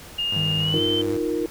sine tone with pitch glide, 2832 to 3088 Hz, F7 to G7, +23 to -27 cents, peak -22 dBFS, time 0.18-1.02 s, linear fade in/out 10 ms, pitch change +150 cents, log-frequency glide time 0.59-0.82 s
sawtooth tone with vibrato, 100 Hz, G2, 35 cents sharp, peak -27 dBFS, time 0.32-1.17 s, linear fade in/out 5 ms, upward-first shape sine, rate 14 Hz, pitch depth 44 cents each way
triangle tone, 155.56 Hz, D#3, in tune, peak -22 dBFS, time 0.36-0.79 s, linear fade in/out 5 ms
sine chord, Eb suspended second, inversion none, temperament equal, 311.1 / 349.2 / 466.2 Hz, Eb4 / F4 / Bb4, 0 / 0 / 0 cents, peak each -26 dBFS, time 0.74-1.46 s, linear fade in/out 0 ms
effects pink hiss -42 dBFS RMS until 1.5 s

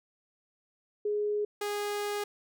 sine / sawtooth tone pair in turn, 416.9 / 412.1 Hz, G#4 / G#4, +7 / -13 cents, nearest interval unison, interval 20 cents, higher first, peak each -27 dBFS, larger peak neither, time 1.05-1.45 / 1.61-2.24 s, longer second, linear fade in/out 5 ms, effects none

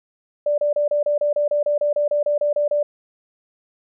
sine tone bursts, 587.3 Hz, D5, in tune, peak -16 dBFS, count 16, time 0.46-2.83 s, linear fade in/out 5 ms, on 120 ms, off 30 ms, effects none

